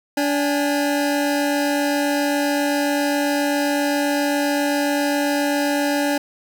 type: tone pair together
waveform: 25% pulse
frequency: 288.5 / 818 Hz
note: D4 / G#5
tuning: -31 / -26 cents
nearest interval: octave + tritone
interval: 1805 cents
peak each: -15 / -22 dBFS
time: 0.17-6.18 s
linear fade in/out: 5 ms
effects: none